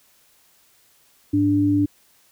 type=tone pair together; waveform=sine; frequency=103.63 / 292.8 Hz; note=G#2 / D4; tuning=-3 / -5 cents; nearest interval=octave + tritone; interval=1798 cents; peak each=-23 / -16 dBFS; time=1.33-1.86 s; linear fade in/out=10 ms; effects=white hiss -58 dBFS RMS until 2.31 s